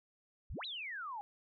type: exponential two-way sweep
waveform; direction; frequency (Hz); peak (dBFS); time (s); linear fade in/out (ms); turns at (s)
sine; up then down; 38.65 to 4095 to 797; -40; 0.5-1.21; 0; 0.65
effects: none